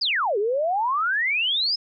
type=exponential two-way sweep; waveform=sine; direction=down then up; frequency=5210 to 389.4 to 5210 Hz; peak=-20 dBFS; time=0.01-1.76 s; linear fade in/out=10 ms; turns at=0.38 s; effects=none